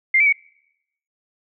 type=tone with pitch steps; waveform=sine; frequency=2099 / 2316 / 2239 Hz; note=C7 / D7 / C#7; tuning=+5 / -25 / +17 cents; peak=-12 dBFS; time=0.14-0.326 s; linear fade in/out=5 ms; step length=62 ms; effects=noise-tail reverb RT60 0.8 s tail -26 dB re dry